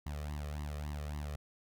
sawtooth tone with flanger, 74 Hz, D2, 14 cents sharp, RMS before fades -40 dBFS, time 0.06-1.36 s, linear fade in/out 5 ms, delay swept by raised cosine 1 to 1.67 ms, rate 3.6 Hz, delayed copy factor +0.95, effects none

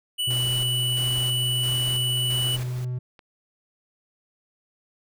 square tone, 2960 Hz, F#7, in tune, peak -24 dBFS, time 0.18-2.57 s, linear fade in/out 20 ms
triangle tone with pitch glide, 123.7 to 125.07 Hz, B2 to B2, +3 to +22 cents, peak -24 dBFS, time 0.27-2.99 s, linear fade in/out 10 ms, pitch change +19 cents, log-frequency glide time 0.43-2.86 s
pink noise with tremolo, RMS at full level -38 dBFS, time 0.3-2.85 s, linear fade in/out 5 ms, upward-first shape square, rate 1.5 Hz, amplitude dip 55%
clicks, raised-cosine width 0.3 ms, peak -32 dBFS, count 2, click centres 2.351 / 3.192 s
effects none

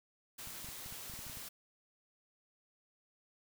white noise, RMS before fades -47 dBFS, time 0.38-1.49 s, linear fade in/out 10 ms
clicks, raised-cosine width 5 ms, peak -40 dBFS, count 11, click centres 0.473 / 0.645 / 0.688 / 0.861 / 0.924 / 1.098 / 1.138 / 1.191 / 1.267 / 1.298 / 1.372 s
effects none

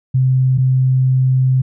sine tone pair in turn, 130 / 130 Hz, C3 / C3, -11 / -11 cents, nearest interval unison, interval 0 cents, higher neither, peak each -10 dBFS, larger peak neither, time 0.14-0.58 / 0.58-1.62 s, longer second, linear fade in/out 10 ms, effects none

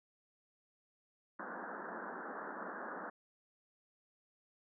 white band-pass noise, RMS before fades -45 dBFS, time 1.39-3.1 s, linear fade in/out 5 ms, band 180 to 1700 Hz, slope 96 dB/octave, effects none

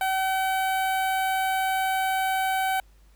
sawtooth tone with notch filter, 762 Hz, G5, 49 cents flat, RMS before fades -25 dBFS, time 0.01-2.8 s, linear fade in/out 2 ms, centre 5500 Hz, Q 0.76, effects added 50 Hz sine -52 dBFS peak until 3.15 s + pink hiss -64 dBFS RMS until 3.15 s

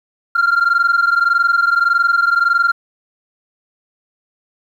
sine tone pair together, 1378.3 / 1400 Hz, F6 / F6, -23 / +4 cents, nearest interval unison, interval 27 cents, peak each -12 / -12 dBFS, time 0.35-2.72 s, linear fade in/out 10 ms, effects tanh soft clip ceiling -8 dBFS + 8-bit

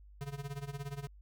square tone with tremolo, 140.9 Hz, C#3, 29 cents sharp, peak -37 dBFS, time 0.21-1.07 s, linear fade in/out 0 ms, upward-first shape sine, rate 17 Hz, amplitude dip 85%, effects added 50 Hz sine -53 dBFS peak until 1.21 s

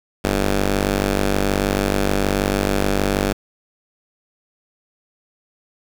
10% pulse ring-modulated tone, 98.7 Hz, G2, 12 cents sharp, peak -6 dBFS, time 0.24-3.33 s, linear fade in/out 10 ms, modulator 122 Hz, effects 7-bit

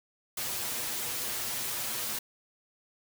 white noise with comb filter, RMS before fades -34 dBFS, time 0.37-2.19 s, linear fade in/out 5 ms, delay 8.2 ms, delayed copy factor +0.9, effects none

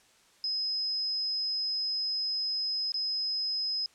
sine tone with dropouts, 5080 Hz, D#8, 35 cents sharp, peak -28 dBFS, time 0.44-3.86 s, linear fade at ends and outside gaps 1 ms, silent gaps 2.92-2.942 s, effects white hiss -62 dBFS RMS until 3.94 s + low-pass 8000 Hz 12 dB/octave

